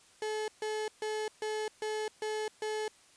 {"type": "tone bursts", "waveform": "35% pulse", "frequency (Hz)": 430, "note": "A4", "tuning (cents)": -40, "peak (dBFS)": -31, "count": 7, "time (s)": [0.22, 2.88], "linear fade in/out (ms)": 2, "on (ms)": 260, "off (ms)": 140, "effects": ["white hiss -61 dBFS RMS until 3.16 s", "resampled to 22050 Hz"]}